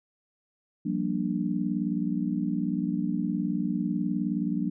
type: chord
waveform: sine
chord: G minor seventh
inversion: third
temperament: just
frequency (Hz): 176.4 / 196 / 235.2 / 294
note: F3 / G3 / Bb3 / D4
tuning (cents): +18 / 0 / +16 / +2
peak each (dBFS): -31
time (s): 0.85-4.7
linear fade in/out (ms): 10
effects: none